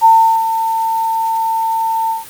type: tone with ADSR envelope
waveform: sine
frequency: 900 Hz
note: A5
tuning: 39 cents sharp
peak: -3 dBFS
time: 0.01-2.25 s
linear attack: 38 ms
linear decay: 380 ms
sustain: -10 dB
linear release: 150 ms
effects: white hiss -35 dBFS RMS until 2.29 s + Opus 48 kbps